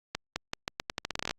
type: accelerating click train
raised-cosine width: 0.2 ms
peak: -13 dBFS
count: 16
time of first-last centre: 0.15-1.31 s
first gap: 210 ms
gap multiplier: 0.83
effects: Opus 48 kbps